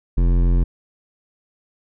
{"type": "tone with hard clipping", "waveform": "sine", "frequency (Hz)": 43.65, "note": "F1", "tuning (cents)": 0, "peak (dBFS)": -15, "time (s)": [0.17, 0.64], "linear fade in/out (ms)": 10, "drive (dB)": 14, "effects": []}